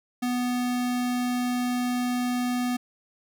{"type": "tone", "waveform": "square", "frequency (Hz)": 246.9, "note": "B3", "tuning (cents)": 0, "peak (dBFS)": -25, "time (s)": [0.22, 2.77], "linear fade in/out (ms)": 10, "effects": []}